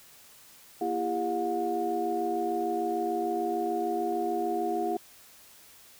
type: tone cluster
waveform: sine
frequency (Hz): 237.8 / 337.4 / 404.1 / 720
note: A#3 / E4 / G#4 / F#5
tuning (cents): +35 / +40 / -47 / -47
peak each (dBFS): -38 / -31 / -32 / -30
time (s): 0.81-4.97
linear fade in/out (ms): 5
effects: tanh soft clip ceiling -16 dBFS + white hiss -54 dBFS RMS until 5.99 s